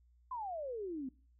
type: exponential sweep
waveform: sine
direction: down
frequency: 1046.5 to 250 Hz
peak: -38 dBFS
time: 0.31-1.09 s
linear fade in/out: 5 ms
effects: noise-tail reverb RT60 0.4 s tail -23 dB re dry + added 60 Hz sine -64 dBFS peak until 1.39 s